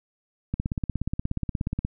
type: click train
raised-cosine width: 5 ms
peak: -14 dBFS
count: 23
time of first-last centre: 0.54-1.85 s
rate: 16.8 Hz
effects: none

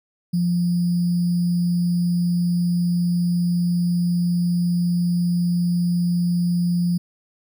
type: tone with sample-and-hold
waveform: sine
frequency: 174.61 Hz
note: F3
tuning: in tune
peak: -17 dBFS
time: 0.33-6.98 s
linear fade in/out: 10 ms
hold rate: 4900 Hz
effects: none

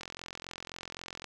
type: click train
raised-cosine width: 0.2 ms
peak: -23 dBFS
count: 55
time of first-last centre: 0.01-1.243 s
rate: 43.8 Hz
effects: none

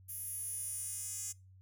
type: tone with high-pass filter sweep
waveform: 10% pulse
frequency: 415.3 Hz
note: G#4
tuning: in tune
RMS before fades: -41 dBFS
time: 0.08-1.33 s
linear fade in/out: 20 ms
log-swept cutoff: 12000 to 7700 Hz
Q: 4.7
effects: noise-tail reverb RT60 0.3 s tail -25 dB re dry + added 94 Hz sine -56 dBFS peak until 1.61 s

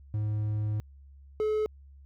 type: tone pair in turn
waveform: triangle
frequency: 106.3 / 429.1 Hz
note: G#2 / A4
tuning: +41 / -43 cents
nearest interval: 2 octaves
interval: 2416 cents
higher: second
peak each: -25 / -23 dBFS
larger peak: second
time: 0.14-0.8 / 1.4-1.66 s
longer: first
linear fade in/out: 0 ms
effects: added 69 Hz sine -49 dBFS peak until 2.05 s

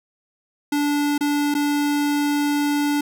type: tone with dropouts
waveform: square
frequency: 290.8 Hz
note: D4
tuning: 17 cents flat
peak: -19 dBFS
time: 0.72-3.01 s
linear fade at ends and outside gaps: 5 ms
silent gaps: 1.18-1.208 / 1.542-1.549 s
effects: none

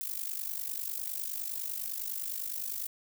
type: noise with amplitude modulation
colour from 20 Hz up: violet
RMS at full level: -33 dBFS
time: 0.01-2.87 s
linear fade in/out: 0 ms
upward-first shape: sine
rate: 49.9 Hz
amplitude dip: 80%
effects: none

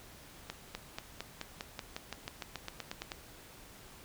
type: accelerating click train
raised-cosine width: 0.2 ms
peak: -21 dBFS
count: 17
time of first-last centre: 0.5-3.118 s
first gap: 250 ms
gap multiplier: 0.94
effects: pink hiss -54 dBFS RMS until 4.04 s

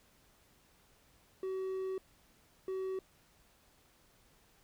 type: tone bursts at uneven times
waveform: triangle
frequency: 378.8 Hz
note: F#4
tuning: 41 cents sharp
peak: -33 dBFS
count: 2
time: 1.43-1.98 / 2.68-2.99 s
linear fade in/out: 2 ms
effects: pink hiss -67 dBFS RMS until 4.63 s

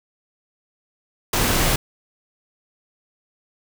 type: noise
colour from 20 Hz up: pink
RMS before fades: -19 dBFS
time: 1.33-1.76 s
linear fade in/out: 5 ms
effects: none

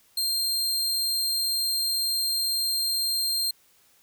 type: tone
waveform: sawtooth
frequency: 4186 Hz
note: C8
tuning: in tune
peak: -21 dBFS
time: 0.17-3.51 s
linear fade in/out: 5 ms
effects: white hiss -61 dBFS RMS until 4.02 s

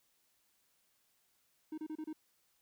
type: tone bursts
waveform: triangle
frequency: 311.1 Hz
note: D#4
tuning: in tune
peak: -37 dBFS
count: 5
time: 1.72-2.13 s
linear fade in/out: 5 ms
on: 58 ms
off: 30 ms
effects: white hiss -75 dBFS RMS until 2.61 s

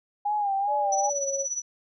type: tone with vibrato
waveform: sine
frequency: 811 Hz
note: G#5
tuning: 41 cents flat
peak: -23 dBFS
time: 0.25-1.1 s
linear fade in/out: 10 ms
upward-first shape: sine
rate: 2.5 Hz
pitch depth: 68 cents each way
type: tone with pitch glide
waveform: sine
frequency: 587.3 to 551.1 Hz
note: D5 to C#5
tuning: 0 to -10 cents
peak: -28 dBFS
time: 0.67-1.47 s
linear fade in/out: 50 ms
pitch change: -110 cents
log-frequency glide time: 1.03-1.26 s
type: tone with tremolo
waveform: sine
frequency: 5920 Hz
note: F#8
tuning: in tune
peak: -25 dBFS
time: 0.92-1.62 s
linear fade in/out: 5 ms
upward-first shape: sine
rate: 17 Hz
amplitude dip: 75%
effects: none

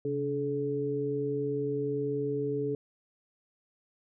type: tone cluster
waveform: sine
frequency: 136.1 / 287.9 / 429.1 Hz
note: C#3 / D4 / A4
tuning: -31 / -34 / -43 cents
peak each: -36 / -35 / -30 dBFS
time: 0.05-2.75 s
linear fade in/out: 2 ms
effects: none

